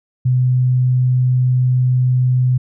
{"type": "tone", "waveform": "sine", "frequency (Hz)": 126.7, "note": "B2", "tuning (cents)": 45, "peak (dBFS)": -11, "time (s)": [0.25, 2.58], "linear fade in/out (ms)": 10, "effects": []}